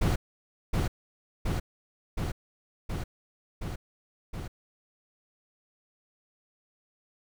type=noise with echo; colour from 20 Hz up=brown; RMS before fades=-24 dBFS; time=0.01-0.16 s; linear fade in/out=10 ms; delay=720 ms; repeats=6; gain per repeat=-2 dB; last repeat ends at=4.48 s; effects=none